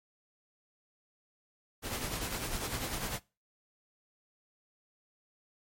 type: noise with tremolo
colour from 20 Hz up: pink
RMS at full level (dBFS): -34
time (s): 1.82-3.2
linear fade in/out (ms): 50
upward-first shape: triangle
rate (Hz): 10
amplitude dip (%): 55
effects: noise-tail reverb RT60 0.3 s tail -23 dB re dry + MP3 64 kbps